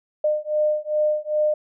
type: beating tone pair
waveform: sine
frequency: 605 / 607.5 Hz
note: D#5 / D#5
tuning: -49 / -42 cents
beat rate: 2.5 Hz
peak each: -22 dBFS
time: 0.24-1.54 s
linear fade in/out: 5 ms
effects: none